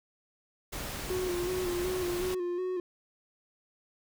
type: noise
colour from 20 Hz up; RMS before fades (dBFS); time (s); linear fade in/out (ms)
pink; -38; 0.72-2.35; 10
type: tone with vibrato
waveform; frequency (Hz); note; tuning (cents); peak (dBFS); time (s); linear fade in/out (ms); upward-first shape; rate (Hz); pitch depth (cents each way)
triangle; 360; F#4; -47; -28; 1.1-2.8; 2; square; 2.7; 38
effects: none